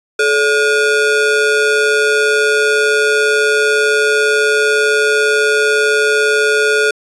square ring-modulated tone, 502 Hz, B4, 28 cents sharp, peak -8 dBFS, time 0.19-6.91 s, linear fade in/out 5 ms, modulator 933 Hz, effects resampled to 24000 Hz

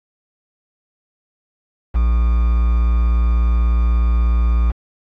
triangle tone with quantisation, 58.27 Hz, A#1, in tune, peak -10 dBFS, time 1.94-4.72 s, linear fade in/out 20 ms, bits 5, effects low-pass 2000 Hz 12 dB/octave + AAC 64 kbps

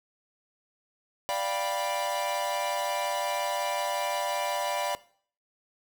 45% pulse chord, G dominant seventh, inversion second, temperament equal with one note detuned, 587.3 / 698.5 / 784 / 981.5 Hz, D5 / F5 / G5 / B5, 0 / 0 / 0 / -11 cents, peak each -32 / -34 / -36 / -33 dBFS, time 1.29-4.95 s, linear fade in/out 0 ms, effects noise-tail reverb RT60 0.5 s tail -18 dB re dry

